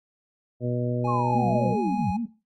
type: harmonic tone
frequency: 122.4 Hz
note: B2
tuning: 15 cents flat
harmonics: 1 / 2 / 3 / 4 / 5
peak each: -27 / -30 / -32 / -33 / -34 dBFS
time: 0.6-1.76 s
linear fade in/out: 50 ms
type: tone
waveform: triangle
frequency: 830.6 Hz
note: G#5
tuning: in tune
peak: -26 dBFS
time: 1.04-2.17 s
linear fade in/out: 10 ms
type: linear sweep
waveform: sine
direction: down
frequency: 1108.7 to 70 Hz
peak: -26 dBFS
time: 1.07-2.12 s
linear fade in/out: 20 ms
type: tone with vibrato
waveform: sine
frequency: 207.7 Hz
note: G#3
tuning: in tune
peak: -25 dBFS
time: 1.34-2.26 s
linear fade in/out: 10 ms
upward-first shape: sine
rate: 4.9 Hz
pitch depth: 230 cents each way
effects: noise-tail reverb RT60 0.3 s tail -17 dB re dry + Opus 32 kbps